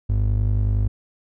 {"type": "ring-modulated tone", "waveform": "triangle", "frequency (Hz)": 77, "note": "D#2", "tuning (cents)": -17, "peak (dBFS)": -12, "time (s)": [0.09, 0.88], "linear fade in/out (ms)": 10, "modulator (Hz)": 25.4, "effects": []}